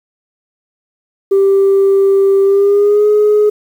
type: tone with pitch glide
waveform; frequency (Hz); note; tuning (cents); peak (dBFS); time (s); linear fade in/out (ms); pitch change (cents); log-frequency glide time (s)
sine; 392 to 420.1; G4 to G#4; 0 to +20; -5; 1.31-3.5; 10; +120; 2.44-3.07
effects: tanh soft clip ceiling -4 dBFS + 7-bit